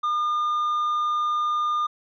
triangle tone with tanh clipping, 1211 Hz, D#6, 47 cents flat, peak -22 dBFS, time 0.03-1.87 s, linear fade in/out 10 ms, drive 8 dB, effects none

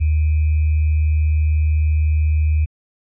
sine tone with sample-and-hold, 77 Hz, D#2, 17 cents flat, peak -13 dBFS, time 0-2.66 s, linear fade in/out 20 ms, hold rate 2450 Hz, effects resampled to 8000 Hz

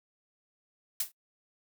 blue noise with exponential decay, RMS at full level -25 dBFS, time 1-1.12 s, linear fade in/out 5 ms, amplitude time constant 25 ms, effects noise-tail reverb RT60 0.1 s tail -24 dB re dry

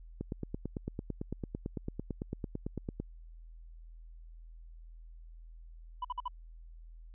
click train, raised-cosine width 3 ms, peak -23 dBFS, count 26, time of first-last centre 0.21-3 s, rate 8.96 Hz
triangle tone bursts, 992 Hz, B5, 7 cents sharp, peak -31 dBFS, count 4, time 6.02-6.281 s, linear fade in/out 5 ms, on 27 ms, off 51 ms
effects added 41 Hz sine -48 dBFS peak until 7.14 s + resampled to 8000 Hz

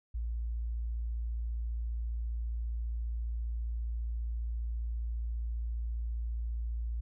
sine tone, 57.4 Hz, A#1, 26 cents flat, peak -32 dBFS, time 0.14-7.01 s, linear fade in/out 10 ms, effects none

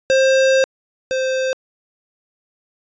square tone pair in turn, 530 / 522.1 Hz, C5 / C5, +22 / -4 cents, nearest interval unison, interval 26 cents, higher first, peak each -12 / -18 dBFS, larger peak first, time 0.1-0.64 / 1.11-1.53 s, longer first, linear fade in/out 0 ms, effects resampled to 16000 Hz

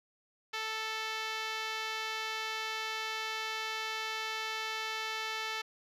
5% pulse tone with band-pass filter, 440 Hz, A4, in tune, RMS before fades -37 dBFS, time 0.53-5.62 s, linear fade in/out 10 ms, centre 1600 Hz, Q 0.5, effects none

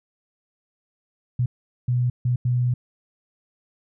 sine tone bursts at uneven times, 123.47 Hz, B2, in tune, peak -18 dBFS, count 4, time 1.39-1.46 / 1.88-2.1 / 2.25-2.36 / 2.45-2.74 s, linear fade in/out 5 ms, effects none

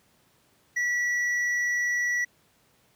triangle tone with hard clipping, 1945 Hz, B6, 27 cents flat, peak -25 dBFS, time 0.76-2.25 s, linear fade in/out 10 ms, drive 8 dB, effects pink hiss -64 dBFS RMS until 2.95 s + high-pass 80 Hz 12 dB/octave

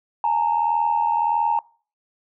sine tone pair together, 840.4 / 922 Hz, G#5 / A#5, +20 / -19 cents, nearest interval major second, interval 161 cents, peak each -21 / -19 dBFS, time 0.24-1.59 s, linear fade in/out 2 ms, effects noise-tail reverb RT60 0.4 s tail -23 dB re dry + tanh soft clip ceiling -11 dBFS

